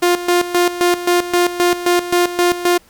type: tone with tremolo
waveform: sawtooth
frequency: 352.2 Hz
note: F4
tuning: 15 cents sharp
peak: -7 dBFS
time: 0.02-2.78 s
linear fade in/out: 10 ms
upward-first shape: square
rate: 3.8 Hz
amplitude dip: 75%
effects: pink hiss -50 dBFS RMS until 2.89 s